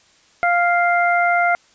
harmonic tone, 698.5 Hz, F5, in tune, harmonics 1 / 2 / 3, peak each -16 / -19 / -21 dBFS, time 0.43-1.55 s, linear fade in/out 0 ms, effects white hiss -54 dBFS RMS until 1.74 s + resampled to 16000 Hz

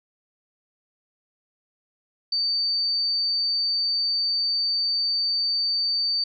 sine tone, 4591 Hz, D8, 40 cents flat, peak -21 dBFS, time 2.32-6.24 s, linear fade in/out 5 ms, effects none

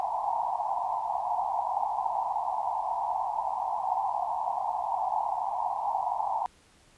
pink band-pass noise, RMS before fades -30 dBFS, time 0-6.46 s, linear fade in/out 0 ms, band 710 to 980 Hz, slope 96 dB/octave, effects pink hiss -60 dBFS RMS until 6.97 s + resampled to 24000 Hz

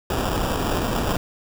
pink noise with sample-and-hold, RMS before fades -23 dBFS, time 0.1-1.17 s, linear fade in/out 2 ms, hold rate 2100 Hz, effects none

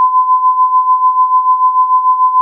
sine tone with tremolo, 1017 Hz, C6, 50 cents flat, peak -4 dBFS, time 0-2.41 s, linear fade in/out 0 ms, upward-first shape sine, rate 6.8 Hz, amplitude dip 65%, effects none

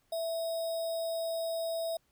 sine tone with sample-and-hold, 659.3 Hz, E5, in tune, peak -31 dBFS, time 0.12-1.97 s, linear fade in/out 5 ms, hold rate 4410 Hz, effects pink hiss -73 dBFS RMS until 2.11 s

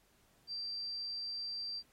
sine tone, 4699 Hz, D8, in tune, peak -38 dBFS, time 0.47-1.83 s, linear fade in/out 50 ms, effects pink hiss -70 dBFS RMS until 1.92 s + AAC 48 kbps

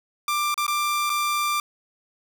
sawtooth tone with dropouts, 1184 Hz, D6, 14 cents sharp, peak -18 dBFS, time 0.28-1.6 s, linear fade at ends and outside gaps 2 ms, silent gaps 0.543-0.577 / 0.666-0.679 / 1.096-1.1 s, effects 8-bit

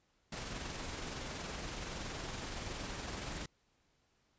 pink noise with amplitude modulation, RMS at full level -41 dBFS, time 0.32-3.46 s, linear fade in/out 5 ms, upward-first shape sine, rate 21.4 Hz, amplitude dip 30%, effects pink hiss -75 dBFS RMS until 4.38 s + resampled to 16000 Hz

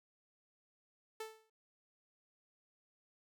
sawtooth tone with exponential decay, 440 Hz, A4, in tune, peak -36 dBFS, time 1.2-1.5 s, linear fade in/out 5 ms, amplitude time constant 64 ms, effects none

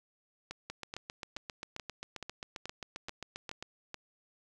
two click trains, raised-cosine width 0.2 ms, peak -23 / -23 dBFS, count 9 / 23, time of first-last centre 0.51-3.943 / 0.7-3.626 s, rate 2.33 / 7.52 Hz, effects none

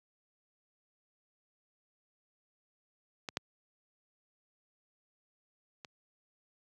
clicks, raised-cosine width 0.2 ms, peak -20 / -14 / -28 dBFS, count 3, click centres 3.288 / 3.371 / 5.848 s, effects high-pass 100 Hz 12 dB/octave

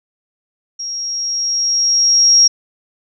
sine tone with level ramp, 5600 Hz, F8, 4 cents sharp, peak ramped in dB -22 to -5 dBFS, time 0.79-2.48 s, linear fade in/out 10 ms, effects none

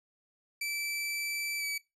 sawtooth tone with pitch glide, 2323 to 2290 Hz, D7 to D7, -20 to -44 cents, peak -29 dBFS, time 0.61-1.78 s, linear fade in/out 5 ms, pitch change -24 cents, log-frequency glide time 1.59-1.64 s, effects noise-tail reverb RT60 0.2 s tail -19 dB re dry + resampled to 32000 Hz

